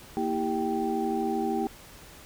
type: tone cluster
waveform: sine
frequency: 232.9 / 323.3 / 395.9 / 780 Hz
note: A#3 / E4 / G4 / G5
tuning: -1 / -34 / +17 / -9 cents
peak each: -31 dBFS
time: 0.17-1.67 s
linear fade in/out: 0 ms
effects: pink hiss -49 dBFS RMS until 2.25 s